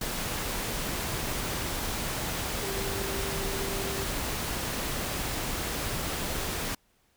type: tone in noise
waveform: sine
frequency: 391.5 Hz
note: G4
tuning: 2 cents flat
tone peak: -36 dBFS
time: 2.63-4.05 s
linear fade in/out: 5 ms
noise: pink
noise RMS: -32 dBFS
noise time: 0.01-6.75 s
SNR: -7 dB
effects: pink hiss -68 dBFS RMS until 7.16 s